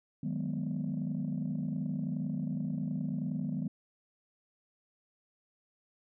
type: chord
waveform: sine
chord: G# minor seventh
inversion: second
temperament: equal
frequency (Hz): 155.56 / 185 / 207.7 / 246.9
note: D#3 / F#3 / G#3 / B3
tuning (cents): 0 / 0 / 0 / 0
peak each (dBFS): -35 / -37 / -37 / -36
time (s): 0.23-3.68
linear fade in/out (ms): 5
effects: tanh soft clip ceiling -26 dBFS